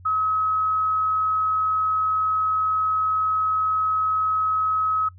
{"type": "tone", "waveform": "sine", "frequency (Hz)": 1279, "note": "D#6", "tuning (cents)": 47, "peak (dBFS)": -19, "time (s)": [0.05, 5.09], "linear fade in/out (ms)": 10, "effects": ["noise-tail reverb RT60 0.1 s tail -22 dB re dry", "added 90 Hz sine -43 dBFS peak until 5.18 s"]}